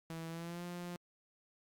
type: tone with pitch glide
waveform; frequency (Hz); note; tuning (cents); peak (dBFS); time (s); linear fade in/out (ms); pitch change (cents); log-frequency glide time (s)
sawtooth; 163.8 to 175.56; E3 to F3; -11 to +9; -38; 0.1-0.96; 0; +120; 0.28-0.64
effects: Opus 48 kbps